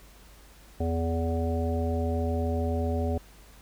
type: harmonic tone with a mistuned harmonic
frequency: 82.41 Hz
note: E2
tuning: in tune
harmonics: 1 / 3 / 5 / 7 / 9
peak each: -27 / -32 / -34 / -35 / -37 dBFS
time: 0.8-3.18 s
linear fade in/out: 5 ms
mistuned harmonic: 5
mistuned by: +20 cents
effects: added 50 Hz sine -52 dBFS peak until 3.61 s + pink hiss -55 dBFS RMS until 3.61 s